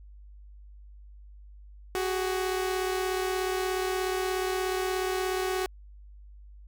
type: tone pair together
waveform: sawtooth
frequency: 372.5 / 409.3 Hz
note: F#4 / G#4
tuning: +12 / -25 cents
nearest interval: major second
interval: 163 cents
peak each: -24 / -31 dBFS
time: 1.95-5.66 s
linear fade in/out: 0 ms
effects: added 50 Hz sine -46 dBFS peak until 6.67 s